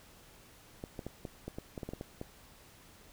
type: clicks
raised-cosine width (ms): 2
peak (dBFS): -26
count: 12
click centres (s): 0.839 / 0.992 / 1.066 / 1.252 / 1.48 / 1.585 / 1.778 / 1.832 / 1.89 / 1.935 / 2.011 / 2.214
effects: pink hiss -58 dBFS RMS until 3.12 s